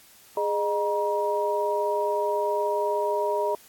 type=tone cluster; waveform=sine; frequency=414.1 / 611 / 952 Hz; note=G#4 / D#5 / A#5; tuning=-5 / -32 / +36 cents; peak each=-27 dBFS; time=0.37-3.55 s; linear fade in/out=2 ms; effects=white hiss -53 dBFS RMS until 3.68 s + AAC 64 kbps